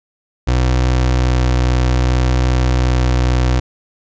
30% pulse tone with vibrato, 62.5 Hz, B1, 21 cents sharp, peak -9 dBFS, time 0.47-3.6 s, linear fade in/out 10 ms, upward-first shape triangle, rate 0.63 Hz, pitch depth 10 cents each way, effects resampled to 16000 Hz

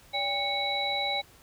sine tone cluster, 573 / 800 / 2217 / 3917 Hz, D5 / G5 / C#7 / B7, -43 / +35 / 0 / -15 cents, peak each -36 / -32 / -33 / -30 dBFS, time 0.13-1.22 s, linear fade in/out 20 ms, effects pink hiss -56 dBFS RMS until 1.42 s

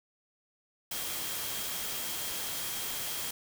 sine tone in noise, 3236 Hz, G#7, 46 cents flat, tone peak -45 dBFS, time 0.91-3.31 s, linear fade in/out 5 ms, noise white, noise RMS -36 dBFS, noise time 0.91-3.31 s, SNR -12 dB, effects none

